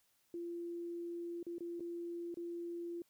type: tone with dropouts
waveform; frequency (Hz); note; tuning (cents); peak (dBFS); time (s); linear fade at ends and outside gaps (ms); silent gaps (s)
sine; 343.1; F4; -31; -40; 0.34-3.02; 2; 1.429-1.466 / 1.583-1.606 / 1.797-1.805 / 2.343-2.371
effects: white hiss -75 dBFS RMS until 3.09 s